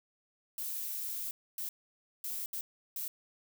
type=noise bursts at uneven times; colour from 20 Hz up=violet; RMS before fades=-38 dBFS; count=5; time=0.58-1.31 / 1.58-1.69 / 2.24-2.46 / 2.53-2.61 / 2.96-3.08 s; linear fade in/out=2 ms; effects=none